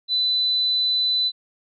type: tone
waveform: sine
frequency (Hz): 4000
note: B7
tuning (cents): +21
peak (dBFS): -18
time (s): 0.08-1.32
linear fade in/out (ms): 50
effects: none